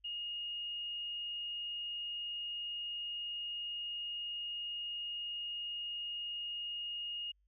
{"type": "tone", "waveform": "sine", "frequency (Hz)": 2857, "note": "F7", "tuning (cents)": 39, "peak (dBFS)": -38, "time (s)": [0.04, 7.32], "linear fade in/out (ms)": 10, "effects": ["added 50 Hz sine -70 dBFS peak until 7.47 s"]}